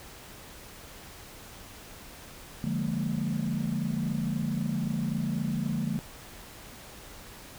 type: chord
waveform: sine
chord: Bb dominant seventh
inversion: first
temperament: equal with one note detuned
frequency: 146.83 / 174.61 / 207.7 / 231.5 Hz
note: D3 / F3 / Ab3 / Bb3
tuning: 0 / 0 / 0 / -12 cents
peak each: -32 dBFS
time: 2.64-5.99 s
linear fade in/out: 0 ms
effects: tanh soft clip ceiling -20 dBFS + pink hiss -47 dBFS RMS until 7.58 s